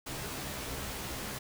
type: noise with comb filter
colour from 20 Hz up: pink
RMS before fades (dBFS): -39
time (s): 0.06-1.39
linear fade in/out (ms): 10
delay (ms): 15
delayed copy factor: +0.9
effects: none